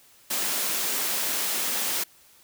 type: high-pass noise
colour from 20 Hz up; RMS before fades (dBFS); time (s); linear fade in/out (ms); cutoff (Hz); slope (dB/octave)
white; -27; 0.3-2.04; 10; 190; 24
effects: white hiss -56 dBFS RMS until 2.43 s